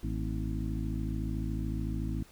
harmonic tone with a mistuned harmonic, 53.8 Hz, A1, 38 cents flat, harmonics 1 / 2 / 3 / 4 / 5 / 6, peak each -34 / -37 / -39 / -40 / -41 / -42 dBFS, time 0.03-2.23 s, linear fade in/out 5 ms, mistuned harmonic 4, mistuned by +110 cents, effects pink hiss -58 dBFS RMS until 2.31 s

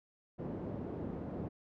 pink band-pass noise, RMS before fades -41 dBFS, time 0.38-1.49 s, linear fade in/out 20 ms, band 120 to 450 Hz, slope 12 dB/octave, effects none

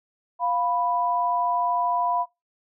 sine tone pair together, 701 / 987.8 Hz, F5 / B5, +6 / 0 cents, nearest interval tritone, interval 594 cents, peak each -25 / -23 dBFS, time 0.39-2.26 s, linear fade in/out 50 ms, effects noise-tail reverb RT60 0.2 s tail -20 dB re dry

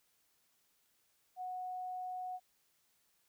sine tone, 735 Hz, F#5, 12 cents flat, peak -39 dBFS, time 1.36-2.4 s, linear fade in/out 50 ms, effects white hiss -75 dBFS RMS until 3.28 s

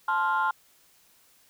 sine chord, F major, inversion first, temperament just, 873.1 / 1047.7 / 1396.9 Hz, A5 / C6 / F6, -14 / +2 / 0 cents, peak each -26 dBFS, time 0.08-0.51 s, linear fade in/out 5 ms, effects tanh soft clip ceiling -17 dBFS + white hiss -61 dBFS RMS until 1.49 s

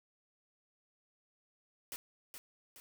white noise with echo, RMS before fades -43 dBFS, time 1.92-1.96 s, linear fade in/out 0 ms, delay 420 ms, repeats 2, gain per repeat -6 dB, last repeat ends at 2.8 s, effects none

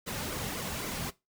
pink noise with flanger, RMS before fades -36 dBFS, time 0.06-1.11 s, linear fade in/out 20 ms, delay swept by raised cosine 1.1 to 3.1 ms, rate 3.8 Hz, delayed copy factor -0.6, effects noise-tail reverb RT60 0.2 s tail -18 dB re dry

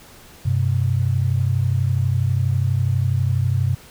sine tone pair together, 96.2 / 128.41 Hz, G2 / C3, -32 / -32 cents, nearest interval perfect fourth, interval 500 cents, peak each -19 dBFS, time 0.45-3.75 s, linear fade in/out 10 ms, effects pink hiss -45 dBFS RMS until 3.9 s

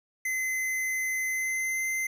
square tone with pitch glide, 2048 to 2073 Hz, C7 to C7, -38 to -17 cents, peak -28 dBFS, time 0.25-2.07 s, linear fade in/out 5 ms, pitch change +21 cents, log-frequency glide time 1.29-1.85 s, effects none

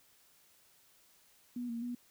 sine tone with pitch steps, 243.7 / 232.8 / 243.1 Hz, B3 / A#3 / B3, -23 / -2 / -27 cents, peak -36 dBFS, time 1.56-1.95 s, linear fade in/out 5 ms, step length 130 ms, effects white hiss -66 dBFS RMS until 2.1 s

